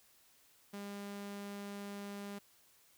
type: tone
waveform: sawtooth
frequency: 201.7 Hz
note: G3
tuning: 50 cents sharp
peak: -39 dBFS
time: 0.73-2.39 s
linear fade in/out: 10 ms
effects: white hiss -67 dBFS RMS until 2.97 s